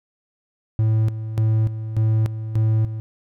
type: tone with tremolo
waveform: triangle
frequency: 110 Hz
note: A2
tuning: in tune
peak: -13 dBFS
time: 0.79-3 s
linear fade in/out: 0 ms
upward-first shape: square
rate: 1.7 Hz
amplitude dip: 70%
effects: none